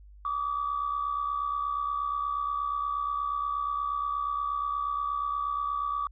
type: tone pair together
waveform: sine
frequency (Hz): 1150.6 / 1219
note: D6 / D#6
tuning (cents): -36 / -36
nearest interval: minor second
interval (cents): 100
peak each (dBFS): -28 / -33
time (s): 0.25-6.07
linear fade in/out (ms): 2
effects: tanh soft clip ceiling -21 dBFS + added 50 Hz sine -48 dBFS peak until 6.11 s